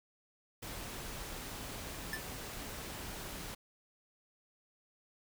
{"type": "noise", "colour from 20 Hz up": "pink", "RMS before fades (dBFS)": -44, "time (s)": [0.62, 3.55], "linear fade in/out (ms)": 10}
{"type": "tone with exponential decay", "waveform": "square", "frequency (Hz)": 1760, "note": "A6", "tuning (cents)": 0, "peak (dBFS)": -34, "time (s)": [2.13, 2.25], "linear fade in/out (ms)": 2, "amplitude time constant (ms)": 26}
{"effects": []}